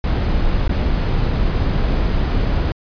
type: noise with dropouts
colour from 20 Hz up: brown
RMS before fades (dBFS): -17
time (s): 0.04-2.72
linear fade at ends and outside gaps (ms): 2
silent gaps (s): 0.679-0.693
effects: resampled to 11025 Hz